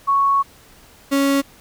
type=tone pair in turn; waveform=sine / 35% pulse; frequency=1108.7 / 277.2 Hz; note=C#6 / C#4; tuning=0 / 0 cents; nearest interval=2 octaves; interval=2400 cents; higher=first; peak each=-13 / -13 dBFS; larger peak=neither; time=0.07-0.43 / 1.11-1.42 s; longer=first; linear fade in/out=20 ms; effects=pink hiss -48 dBFS RMS until 1.6 s